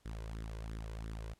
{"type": "tone with flanger", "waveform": "sawtooth", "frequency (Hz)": 54.9, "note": "A1", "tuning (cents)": -3, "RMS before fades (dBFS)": -43, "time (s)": [0.05, 1.34], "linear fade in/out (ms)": 10, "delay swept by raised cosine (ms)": [0.55, 2.05], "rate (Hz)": 2.9, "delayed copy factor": 0.65, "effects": ["pink hiss -72 dBFS RMS until 1.39 s", "low-pass 11000 Hz 12 dB/octave"]}